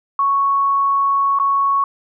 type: tone with dropouts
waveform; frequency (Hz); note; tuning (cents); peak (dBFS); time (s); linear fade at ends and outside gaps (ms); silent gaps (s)
sine; 1108.7; C#6; 0; -13; 0.19-1.84; 2; 1.388-1.398
effects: none